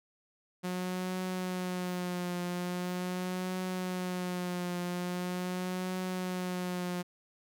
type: tone with vibrato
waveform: sawtooth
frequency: 180.8 Hz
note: F#3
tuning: 40 cents flat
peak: -29 dBFS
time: 0.63-7.03 s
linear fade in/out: 20 ms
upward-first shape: triangle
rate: 0.42 Hz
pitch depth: 40 cents each way
effects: none